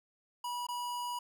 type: tone with dropouts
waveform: square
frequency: 972 Hz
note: B5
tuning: 28 cents flat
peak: -36 dBFS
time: 0.44-1.19 s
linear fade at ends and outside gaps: 5 ms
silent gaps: 0.668-0.686 s
effects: none